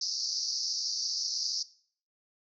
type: band-pass noise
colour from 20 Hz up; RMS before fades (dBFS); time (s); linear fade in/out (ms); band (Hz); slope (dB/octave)
pink; -33; 0.01-1.63; 5; 4500 to 5900; 96
effects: noise-tail reverb RT60 0.5 s tail -18 dB re dry